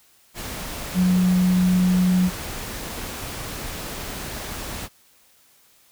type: tone in noise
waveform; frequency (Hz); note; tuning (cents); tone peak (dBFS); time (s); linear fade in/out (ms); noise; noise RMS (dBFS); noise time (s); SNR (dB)
sine; 182.3; F#3; -25; -15; 0.94-2.31; 50; pink; -32; 0.34-4.89; +14
effects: white hiss -57 dBFS RMS until 5.91 s